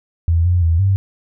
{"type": "tone with pitch steps", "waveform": "sine", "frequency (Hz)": [83.5, 88.7, 82.6, 97.3], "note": ["E2", "F2", "E2", "G2"], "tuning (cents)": [23, 27, 4, -12], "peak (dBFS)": -11, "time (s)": [0.28, 0.96], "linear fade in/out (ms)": 0, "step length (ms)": 170, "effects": []}